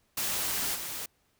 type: noise with level steps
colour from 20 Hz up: white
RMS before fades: -31 / -37 dBFS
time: 0.17-1.06 s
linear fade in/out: 5 ms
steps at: 0.74 s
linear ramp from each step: 20 ms
effects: pink hiss -71 dBFS RMS until 1.39 s